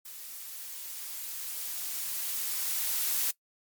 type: noise with level ramp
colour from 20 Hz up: blue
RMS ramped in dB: -44 to -28 dBFS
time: 0.05-3.31 s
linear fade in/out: 5 ms
effects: noise-tail reverb RT60 0.1 s tail -20 dB re dry + MP3 96 kbps